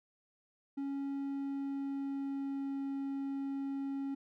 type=tone with pitch glide; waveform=triangle; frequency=277.2 to 274.8 Hz; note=C#4 to C#4; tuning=0 to -15 cents; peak=-33 dBFS; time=0.77-4.15 s; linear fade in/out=10 ms; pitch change=-15 cents; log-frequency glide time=1.11-2.86 s; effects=none